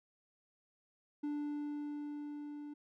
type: tone with level ramp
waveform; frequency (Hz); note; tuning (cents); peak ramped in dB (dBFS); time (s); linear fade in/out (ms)
triangle; 293.7; D4; 0; -33 to -42; 1.23-2.74; 10
effects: none